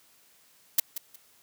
blue noise with echo, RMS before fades -20 dBFS, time 0.78-0.8 s, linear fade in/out 5 ms, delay 180 ms, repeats 2, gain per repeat -13 dB, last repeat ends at 1.16 s, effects white hiss -61 dBFS RMS until 1.42 s + high-pass 80 Hz 12 dB/octave

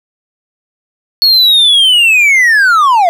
triangle linear sweep, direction down, 4382 to 660 Hz, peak -3 dBFS, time 1.22-3.09 s, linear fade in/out 0 ms, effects none

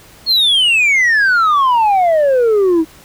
sine exponential sweep, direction down, 4361 to 311.1 Hz, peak -6 dBFS, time 0.26-2.85 s, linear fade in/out 50 ms, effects tanh soft clip ceiling -8 dBFS + pink hiss -42 dBFS RMS until 3.04 s

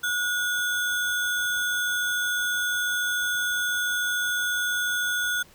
sine tone with sample-and-hold, 1453 Hz, F#6, 32 cents flat, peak -23 dBFS, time 0.03-5.43 s, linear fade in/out 10 ms, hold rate 4900 Hz, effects pink hiss -54 dBFS RMS until 5.54 s

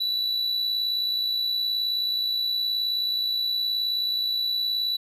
triangle tone with amplitude modulation, 3951 Hz, B7, in tune, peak -20 dBFS, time 0-4.97 s, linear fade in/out 10 ms, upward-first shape sine, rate 59 Hz, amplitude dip 40%, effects resampled to 32000 Hz

